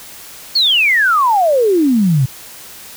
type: exponential sweep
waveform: sine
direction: down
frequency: 4500 to 123.2 Hz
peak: -9 dBFS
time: 0.55-2.26 s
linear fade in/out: 10 ms
effects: white hiss -35 dBFS RMS until 2.96 s